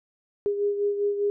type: beating tone pair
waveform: sine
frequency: 407.1 / 412.1 Hz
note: G#4 / G#4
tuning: -35 / -13 cents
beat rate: 5 Hz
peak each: -23 / -31 dBFS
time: 0.46-1.3 s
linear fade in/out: 0 ms
effects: none